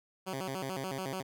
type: tone with vibrato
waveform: 10% pulse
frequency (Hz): 159.2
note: D#3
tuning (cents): +40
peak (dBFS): -27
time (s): 0.26-1.23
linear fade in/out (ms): 20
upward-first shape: square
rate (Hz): 6.9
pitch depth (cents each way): 290
effects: none